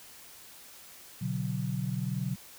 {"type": "chord", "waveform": "sine", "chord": "B minor", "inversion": "none", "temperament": "equal with one note detuned", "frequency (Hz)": [123.47, 144.14, 185], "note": ["B2", "D3", "F#3"], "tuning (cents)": [0, -32, 0], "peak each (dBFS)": -34, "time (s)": [1.21, 2.36], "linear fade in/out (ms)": 10, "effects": ["white hiss -51 dBFS RMS until 2.58 s"]}